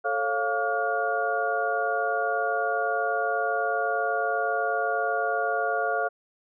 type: tone cluster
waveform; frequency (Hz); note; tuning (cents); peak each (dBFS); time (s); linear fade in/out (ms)
sine; 439.9 / 548 / 698 / 1146 / 1425; A4 / C#5 / F5 / D6 / F6; 0 / -20 / -1 / -43 / +34; -31 / -31 / -27 / -35 / -29; 0.04-6.09; 20
effects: none